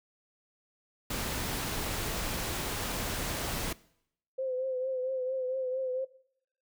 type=noise; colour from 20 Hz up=pink; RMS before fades=-34 dBFS; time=1.1-3.73 s; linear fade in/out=5 ms
type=tone with vibrato; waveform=sine; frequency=517 Hz; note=C5; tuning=21 cents flat; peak=-30 dBFS; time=4.38-6.05 s; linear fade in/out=10 ms; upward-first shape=triangle; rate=4.4 Hz; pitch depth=51 cents each way
effects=noise-tail reverb RT60 0.7 s tail -21 dB re dry